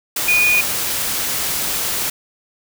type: tone in noise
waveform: sine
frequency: 2457 Hz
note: D#7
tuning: 22 cents flat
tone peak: -12 dBFS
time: 0.28-0.61 s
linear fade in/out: 5 ms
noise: white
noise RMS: -21 dBFS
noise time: 0.16-2.1 s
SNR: +6 dB
effects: none